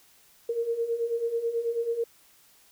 sine beating tone pair, 458.5 / 467.7 Hz, A#4 / A#4, -29 / +6 cents, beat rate 9.2 Hz, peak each -32 / -27 dBFS, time 0.49-2.04 s, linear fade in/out 5 ms, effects white hiss -59 dBFS RMS until 2.71 s

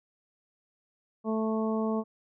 harmonic tone, 220 Hz, A3, in tune, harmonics 1 / 2 / 3 / 4 / 5, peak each -28 / -32 / -36 / -40 / -39 dBFS, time 1.24-2.04 s, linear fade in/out 50 ms, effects none

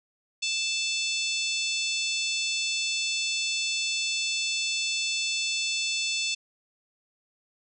harmonic tone, 880 Hz, A5, in tune, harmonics 3 / 4 / 5 / 6 / 7 / 8 / 9, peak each -30 / -32 / -34 / -36 / -37 / -38 / -39 dBFS, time 0.42-6.35 s, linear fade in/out 10 ms, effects none

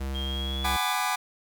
square tone, 67.2 Hz, C2, 47 cents sharp, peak -30 dBFS, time 0-0.77 s, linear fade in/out 10 ms
sine tone with pitch glide, 3223 to 3494 Hz, G7 to A7, +47 to -13 cents, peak -33 dBFS, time 0.14-0.94 s, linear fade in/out 20 ms, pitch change +140 cents, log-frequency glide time 0.25-0.83 s
sawtooth chord, G# half-diminished seventh, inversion third, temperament just, 747.5 / 830.6 / 996.7 / 1196.1 Hz, F#5 / G#5 / B5 / D6, +17 / 0 / +16 / +31 cents, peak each -27 dBFS, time 0.64-1.16 s, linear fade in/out 10 ms
effects 9-bit

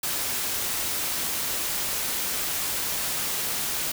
white noise, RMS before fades -28 dBFS, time 0.03-3.92 s, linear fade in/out 5 ms, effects none

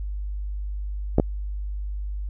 clicks, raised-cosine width 2 ms, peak -4 dBFS, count 2, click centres 1.184 / 1.199 s, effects added 50 Hz sine -27 dBFS peak until 2.29 s

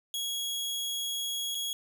sawtooth tone with dropouts, 3322 Hz, G#7, in tune, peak -28 dBFS, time 0.14-1.73 s, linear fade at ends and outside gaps 1 ms, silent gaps 1.547-1.551 s, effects none

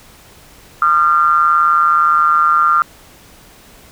triangle ring-modulated tone, 79.7 Hz, D#2, 42 cents sharp, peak -4 dBFS, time 0.82-2.82 s, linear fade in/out 0 ms, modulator 1290 Hz, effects pink hiss -43 dBFS RMS until 3.91 s

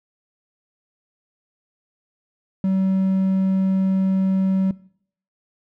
triangle tone, 190.6 Hz, G3, 48 cents flat, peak -15 dBFS, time 2.64-4.71 s, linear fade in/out 2 ms, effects noise-tail reverb RT60 0.6 s tail -20 dB re dry

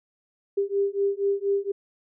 sine beating tone pair, 396.4 / 400.6 Hz, G4 / G4, +19 / +38 cents, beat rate 4.2 Hz, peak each -25 / -25 dBFS, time 0.57-1.72 s, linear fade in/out 10 ms, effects none

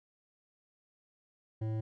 triangle tone with hard clipping, 110 Hz, A2, in tune, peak -34 dBFS, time 1.61-1.81 s, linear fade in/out 10 ms, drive 15 dB, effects none

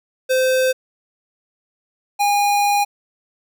square tone pair in turn, 517 / 816.4 Hz, C5 / G#5, -21 / -30 cents, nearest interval minor sixth, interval 791 cents, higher second, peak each -15 dBFS, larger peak neither, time 0.29-0.73 / 2.19-2.85 s, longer second, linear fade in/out 20 ms, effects none

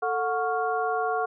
sine tone cluster, 443.9 / 728 / 1110 / 1396 Hz, A4 / F#5 / C#6 / F6, +15 / -28 / +2 / -1 cents, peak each -29 / -27 / -31 / -32 dBFS, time 0.02-1.26 s, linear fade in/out 10 ms, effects none

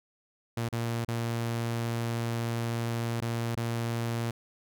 sawtooth tone with dropouts, 116.54 Hz, A#2, in tune, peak -25 dBFS, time 0.57-4.31 s, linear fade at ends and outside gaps 5 ms, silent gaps 0.688-0.726 / 1.048-1.082 / 3.205-3.219 / 3.552-3.57 s, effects none

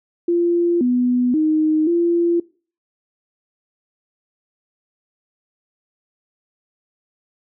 sine tone with pitch steps, 344.8 / 247.6 / 310.8 / 342.3 Hz, F4 / B3 / D#4 / F4, -22 / +5 / -2 / -35 cents, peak -14 dBFS, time 0.28-2.4 s, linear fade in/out 5 ms, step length 530 ms, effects noise-tail reverb RT60 0.4 s tail -22 dB re dry

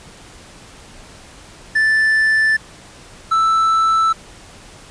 triangle tone pair in turn, 1760 / 1321 Hz, A6 / E6, 0 / +3 cents, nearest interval perfect fourth, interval 497 cents, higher first, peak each -10 dBFS, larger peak neither, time 1.75-2.57 / 3.31-4.13 s, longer neither, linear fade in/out 10 ms, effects pink hiss -41 dBFS RMS until 4.9 s + resampled to 22050 Hz

